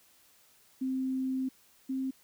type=tone pair in turn; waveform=sine; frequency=261.6 / 264.2 Hz; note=C4 / C4; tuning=0 / +17 cents; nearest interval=unison; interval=17 cents; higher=second; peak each=-29 / -30 dBFS; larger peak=first; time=0.81-1.49 / 1.89-2.11 s; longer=first; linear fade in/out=10 ms; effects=white hiss -63 dBFS RMS until 2.23 s